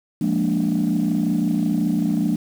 sine chord, Bb dominant seventh, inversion second, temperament equal, 174.61 / 207.7 / 233.1 / 293.7 Hz, F3 / Ab3 / Bb3 / D4, 0 / 0 / 0 / 0 cents, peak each -22 dBFS, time 0.21-2.36 s, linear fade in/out 5 ms, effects tanh soft clip ceiling -12 dBFS + 7-bit

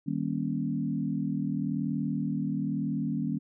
sine chord, Eb dominant seventh, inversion none, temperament equal with one note detuned, 155.56 / 196 / 236.2 / 277.2 Hz, Eb3 / G3 / Bb3 / Db4, 0 / 0 / +23 / 0 cents, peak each -33 dBFS, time 0.06-3.39 s, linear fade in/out 20 ms, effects none

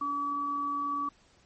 sine tone pair together, 286 / 1144 Hz, D4 / D6, -46 / -46 cents, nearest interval 2 octaves, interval 2400 cents, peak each -39 / -29 dBFS, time 0.01-1.09 s, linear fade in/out 5 ms, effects pink hiss -63 dBFS RMS until 1.45 s + MP3 32 kbps

